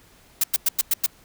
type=noise bursts; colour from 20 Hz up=blue; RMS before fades=-19 dBFS; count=6; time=0.41-1.063 s; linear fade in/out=5 ms; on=28 ms; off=97 ms; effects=pink hiss -54 dBFS RMS until 1.24 s